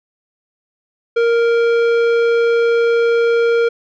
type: tone with tanh clipping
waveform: sine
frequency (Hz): 466.2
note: A#4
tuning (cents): 0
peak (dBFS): -13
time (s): 1.16-3.69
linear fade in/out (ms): 10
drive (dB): 13
effects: none